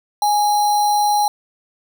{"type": "tone with sample-and-hold", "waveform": "sine", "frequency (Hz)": 830.6, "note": "G#5", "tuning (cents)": 0, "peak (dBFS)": -13, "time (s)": [0.22, 1.28], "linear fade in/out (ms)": 2, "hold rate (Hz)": 4900, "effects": []}